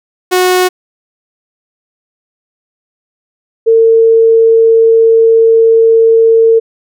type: tone pair in turn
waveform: sawtooth / sine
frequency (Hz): 365.9 / 452.8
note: F#4 / A4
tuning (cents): -19 / +50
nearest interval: major third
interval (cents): 369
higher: second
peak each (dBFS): -3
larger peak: neither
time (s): 0.31-0.69 / 3.66-6.6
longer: second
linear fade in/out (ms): 20
effects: none